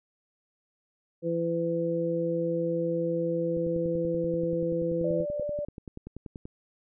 harmonic tone, 168 Hz, E3, 33 cents sharp, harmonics 1 / 2 / 3, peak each -32 / -31 / -28 dBFS, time 1.22-5.26 s, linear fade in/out 50 ms
click train, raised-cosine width 3 ms, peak -27 dBFS, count 31, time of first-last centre 3.57-6.455 s, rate 10.4 Hz
sine tone, 587 Hz, D5, 1 cent flat, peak -29 dBFS, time 5.04-5.65 s, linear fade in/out 5 ms
sine tone with exponential growth, 523.3 Hz, C5, in tune, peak -31 dBFS, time 5.23-5.43 s, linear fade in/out 5 ms, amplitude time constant 43 ms
effects none

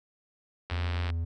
click train, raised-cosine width 0.3 ms, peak -20 dBFS, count 37, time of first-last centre 0.7-1.102 s, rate 89.6 Hz
triangle tone, 83.2 Hz, E2, 17 cents sharp, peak -26 dBFS, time 0.71-1.25 s, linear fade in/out 10 ms
effects none

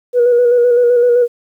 sine tone with vibrato, 484.3 Hz, B4, 34 cents flat, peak -6 dBFS, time 0.13-1.28 s, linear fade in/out 50 ms, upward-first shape square, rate 7.8 Hz, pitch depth 26 cents each way, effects tanh soft clip ceiling -4 dBFS + 8-bit

